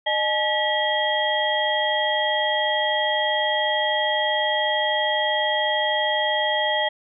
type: tone cluster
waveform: sine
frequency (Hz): 611 / 854 / 1938 / 3246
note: D#5 / G#5 / B6 / G#7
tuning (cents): -32 / +48 / -33 / -40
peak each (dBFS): -25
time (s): 0.06-6.89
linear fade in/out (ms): 10
effects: none